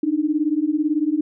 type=beating tone pair; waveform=sine; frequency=293.7 / 311.7 Hz; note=D4 / D#4; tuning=0 / +3 cents; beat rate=18 Hz; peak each=-21 / -20 dBFS; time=0.03-1.21 s; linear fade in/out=5 ms; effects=none